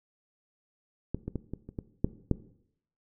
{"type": "clicks", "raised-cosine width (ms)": 3, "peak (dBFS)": [-17, -21, -19, -22, -29, -21, -11, -11], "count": 8, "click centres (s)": [1.146, 1.28, 1.357, 1.536, 1.69, 1.788, 2.045, 2.313], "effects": ["noise-tail reverb RT60 0.7 s tail -17 dB re dry"]}